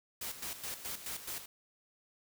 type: noise with tremolo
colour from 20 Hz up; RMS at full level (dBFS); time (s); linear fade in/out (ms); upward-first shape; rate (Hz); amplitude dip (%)
white; -40; 0.21-1.46; 5; square; 4.7; 65
effects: none